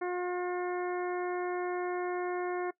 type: harmonic tone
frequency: 358.1 Hz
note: F4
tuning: 43 cents sharp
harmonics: 1 / 2 / 3 / 4 / 5 / 6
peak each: -32 / -38 / -42 / -44 / -46 / -48 dBFS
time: 0.01-2.71 s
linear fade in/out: 10 ms
effects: noise-tail reverb RT60 0.1 s tail -21 dB re dry